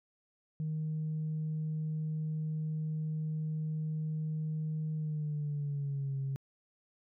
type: tone with pitch glide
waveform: sine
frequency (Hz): 155.7 to 136.33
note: D#3 to C#3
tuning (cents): +2 to -28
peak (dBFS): -31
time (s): 0.6-6.36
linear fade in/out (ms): 0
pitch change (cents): -230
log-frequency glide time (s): 4.95-6.18
effects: tanh soft clip ceiling -29 dBFS